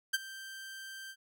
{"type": "tone with ADSR envelope", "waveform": "sawtooth", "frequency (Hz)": 1568, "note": "G6", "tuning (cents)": 0, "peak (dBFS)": -22, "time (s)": [0.13, 1.16], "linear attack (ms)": 14, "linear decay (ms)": 27, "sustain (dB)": -18, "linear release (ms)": 60, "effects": []}